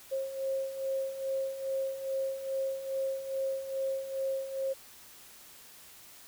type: beating tone pair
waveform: sine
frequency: 535 / 537.4 Hz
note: C5 / C5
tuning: +38 / +46 cents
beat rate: 2.4 Hz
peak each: -38 / -32 dBFS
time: 0.11-4.74 s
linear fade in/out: 20 ms
effects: white hiss -53 dBFS RMS until 6.27 s